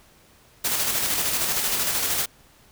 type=noise with tremolo; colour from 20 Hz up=white; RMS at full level=-23 dBFS; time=0.64-2.26 s; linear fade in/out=10 ms; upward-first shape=square; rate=13 Hz; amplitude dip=30%; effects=pink hiss -55 dBFS RMS until 2.71 s